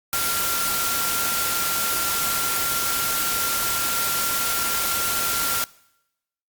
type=tone in noise; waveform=sine; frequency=1378 Hz; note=F6; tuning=24 cents flat; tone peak=-27 dBFS; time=0.13-5.64 s; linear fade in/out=0 ms; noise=white; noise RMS=-24 dBFS; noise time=0.13-5.64 s; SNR=-6 dB; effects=noise-tail reverb RT60 0.9 s tail -23 dB re dry + Opus 48 kbps